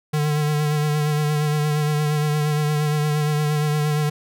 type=tone with vibrato; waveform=square; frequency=150 Hz; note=D3; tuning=37 cents sharp; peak=-19 dBFS; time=0.13-4.1 s; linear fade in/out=10 ms; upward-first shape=sine; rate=8.6 Hz; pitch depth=28 cents each way; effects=none